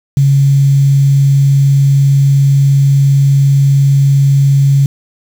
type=tone with quantisation; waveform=sine; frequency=138.59 Hz; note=C#3; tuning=in tune; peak=-5 dBFS; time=0.17-4.86 s; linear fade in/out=2 ms; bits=5; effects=none